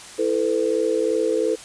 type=chord; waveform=sine; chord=E suspended fourth; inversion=none; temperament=equal with one note detuned; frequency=329.6 / 440 / 502.8 Hz; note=E4 / A4 / B4; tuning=0 / 0 / +31 cents; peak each=-25 / -21 / -23 dBFS; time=0.18-1.56 s; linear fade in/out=20 ms; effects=white hiss -40 dBFS RMS until 1.64 s + resampled to 22050 Hz